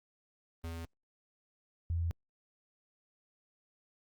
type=tone pair in turn; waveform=square / sine; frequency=83 / 84.21 Hz; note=E2 / E2; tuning=+12 / +37 cents; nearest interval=unison; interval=25 cents; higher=second; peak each=-38 / -30 dBFS; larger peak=second; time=0.64-0.85 / 1.9-2.11 s; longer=neither; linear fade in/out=0 ms; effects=Opus 32 kbps